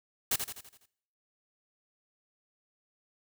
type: noise with echo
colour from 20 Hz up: white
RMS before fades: -28 dBFS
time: 0.31-0.36 s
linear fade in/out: 5 ms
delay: 83 ms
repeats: 6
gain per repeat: -6 dB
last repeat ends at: 0.858 s
effects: noise-tail reverb RT60 0.7 s tail -21 dB re dry